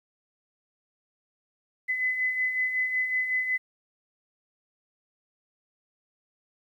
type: beating tone pair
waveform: sine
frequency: 2013 / 2018.4 Hz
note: B6 / B6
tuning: +33 / +37 cents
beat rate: 5.4 Hz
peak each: -34 / -25 dBFS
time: 1.88-3.58 s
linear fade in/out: 20 ms
effects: 10-bit